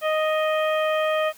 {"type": "harmonic tone with a mistuned harmonic", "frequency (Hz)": 622.3, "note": "D#5", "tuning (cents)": 0, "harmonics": [1, 2, 3, 4, 5], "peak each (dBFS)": [-21, -27, -31, -33, -35], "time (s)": [0.01, 1.33], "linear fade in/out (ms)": 50, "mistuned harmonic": 5, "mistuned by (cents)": 22, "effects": ["white hiss -50 dBFS RMS until 1.37 s"]}